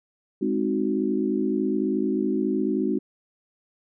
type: chord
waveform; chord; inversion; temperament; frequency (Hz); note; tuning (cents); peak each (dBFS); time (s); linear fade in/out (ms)
sine; Ab dominant seventh; none; equal; 207.7 / 261.6 / 311.1 / 370; Ab3 / C4 / Eb4 / Gb4; 0 / 0 / 0 / 0; -27; 0.41-2.99; 10
effects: none